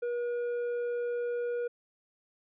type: tone with tanh clipping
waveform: triangle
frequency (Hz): 480.5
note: B4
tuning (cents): -48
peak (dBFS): -31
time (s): 0.02-1.68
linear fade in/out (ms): 10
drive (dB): 10
effects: none